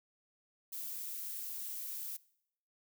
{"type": "noise", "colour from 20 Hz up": "violet", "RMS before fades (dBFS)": -42, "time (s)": [0.72, 2.17], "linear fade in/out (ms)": 10, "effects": ["noise-tail reverb RT60 0.7 s tail -21 dB re dry"]}